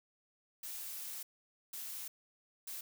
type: noise bursts at uneven times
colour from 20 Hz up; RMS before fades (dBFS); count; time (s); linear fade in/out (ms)
blue; -44; 3; 0.63-1.23 / 1.73-2.08 / 2.67-2.81; 5
effects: none

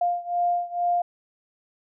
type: beating tone pair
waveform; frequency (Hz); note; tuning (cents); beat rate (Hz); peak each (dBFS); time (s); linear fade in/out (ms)
sine; 701 / 703.2; F5 / F5; +6 / +12; 2.2; -24 / -26; 0.01-1.02; 5
effects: none

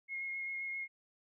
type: tone with vibrato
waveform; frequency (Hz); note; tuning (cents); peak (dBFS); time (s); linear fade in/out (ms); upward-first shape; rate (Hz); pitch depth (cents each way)
sine; 2155; C#7; -49; -37; 0.08-0.88; 50; sine; 7.6; 12
effects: none

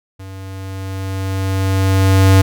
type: tone with level ramp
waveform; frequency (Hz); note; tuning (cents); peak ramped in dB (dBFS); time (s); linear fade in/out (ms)
square; 95.8; G2; -39; -31 to -6; 0.19-2.42; 10
effects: none

